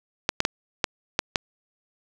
clicks, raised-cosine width 0.2 ms, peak -3 dBFS, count 6, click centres 0.291 / 0.404 / 0.451 / 0.842 / 1.191 / 1.358 s, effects none

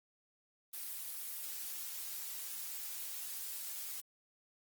blue noise, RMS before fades -43 dBFS, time 0.73-4.01 s, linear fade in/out 10 ms, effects Opus 24 kbps

